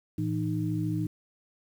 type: tone cluster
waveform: sine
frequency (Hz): 111.7 / 165.5 / 308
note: A2 / E3 / D#4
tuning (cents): +27 / +7 / -17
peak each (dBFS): -31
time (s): 0.18-1.07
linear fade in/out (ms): 5
effects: 9-bit

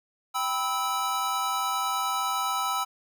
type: chord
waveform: square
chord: E minor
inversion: first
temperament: equal with one note detuned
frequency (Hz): 784 / 987.8 / 1303.4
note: G5 / B5 / E6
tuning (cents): 0 / 0 / -20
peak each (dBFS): -33 / -32 / -29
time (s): 0.34-2.85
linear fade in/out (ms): 20
effects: none

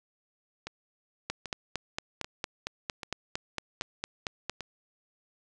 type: two click trains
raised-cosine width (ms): 0.2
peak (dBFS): -20 / -14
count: 6 / 15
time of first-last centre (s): 0.67-4.607 / 1.3-4.496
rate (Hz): 1.27 / 4.38
effects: resampled to 24000 Hz + 7-bit

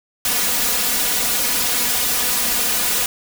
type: noise with comb filter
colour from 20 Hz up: white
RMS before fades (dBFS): -19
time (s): 0.25-3.06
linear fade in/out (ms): 2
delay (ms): 4.1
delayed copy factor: +0.9
effects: none

